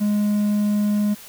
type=tone; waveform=triangle; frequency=207.7 Hz; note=G#3; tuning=in tune; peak=-15 dBFS; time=0-1.15 s; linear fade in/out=20 ms; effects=white hiss -42 dBFS RMS until 1.28 s